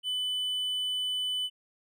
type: tone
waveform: triangle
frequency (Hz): 3000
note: F#7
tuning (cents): +23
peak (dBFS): -27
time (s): 0.03-1.5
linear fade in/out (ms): 50
effects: none